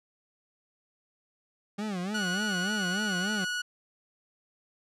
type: tone with vibrato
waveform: 40% pulse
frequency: 195.7 Hz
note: G3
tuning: 3 cents flat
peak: -30 dBFS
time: 1.78-3.45 s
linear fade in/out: 10 ms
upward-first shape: sine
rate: 3.4 Hz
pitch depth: 180 cents each way
type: tone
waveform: sawtooth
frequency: 1464 Hz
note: F#6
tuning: 19 cents flat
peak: -26 dBFS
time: 2.14-3.62 s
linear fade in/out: 10 ms
effects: low-pass 8000 Hz 12 dB/octave